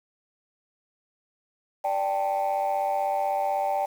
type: chord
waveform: sine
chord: D suspended fourth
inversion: none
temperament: equal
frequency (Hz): 587.3 / 784 / 880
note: D5 / G5 / A5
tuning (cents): 0 / 0 / 0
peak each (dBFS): -27 / -24 / -29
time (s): 1.84-3.86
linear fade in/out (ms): 10
effects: tanh soft clip ceiling -19 dBFS + 8-bit